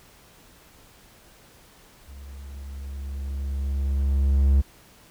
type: tone with level ramp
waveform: triangle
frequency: 68.7 Hz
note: C#2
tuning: 15 cents flat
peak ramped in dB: -38 to -12 dBFS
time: 2.07-4.62 s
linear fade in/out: 20 ms
effects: pink hiss -53 dBFS RMS until 5.1 s